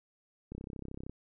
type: click train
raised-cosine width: 3 ms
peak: -29 dBFS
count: 20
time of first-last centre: 0.52-1.096 s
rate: 33 Hz
effects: none